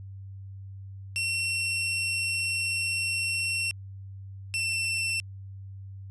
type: tone pair in turn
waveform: sawtooth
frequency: 2719 / 2692 Hz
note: F7 / E7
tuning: -47 / +36 cents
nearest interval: unison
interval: 17 cents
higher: first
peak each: -23 dBFS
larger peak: neither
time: 1.16-3.71 / 4.54-5.2 s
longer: first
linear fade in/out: 0 ms
effects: added 97 Hz sine -39 dBFS peak until 6.1 s + resampled to 24000 Hz